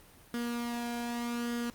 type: tone with flanger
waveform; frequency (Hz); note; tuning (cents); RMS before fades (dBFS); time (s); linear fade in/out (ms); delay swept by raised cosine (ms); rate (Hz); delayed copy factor
sawtooth; 237.8; A#3; +35; -35; 0.34-1.7; 0; 0.61 to 1.27; 0.83; +0.5
effects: pink hiss -57 dBFS RMS until 1.74 s + Opus 32 kbps